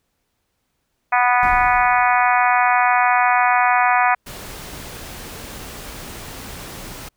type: harmonic tone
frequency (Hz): 246.2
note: B3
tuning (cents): -5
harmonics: 3 / 4 / 5 / 6 / 7 / 8 / 9 / 10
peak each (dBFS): -17 / -19 / -21 / -23 / -24 / -25 / -26 / -27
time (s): 1.12-4.15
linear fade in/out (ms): 10
type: noise with exponential decay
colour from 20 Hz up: brown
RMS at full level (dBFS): -26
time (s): 1.43-2.72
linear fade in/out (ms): 0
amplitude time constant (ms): 280
type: noise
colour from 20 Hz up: pink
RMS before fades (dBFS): -34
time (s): 4.26-7.09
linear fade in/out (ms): 10
effects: pink hiss -71 dBFS RMS until 7.16 s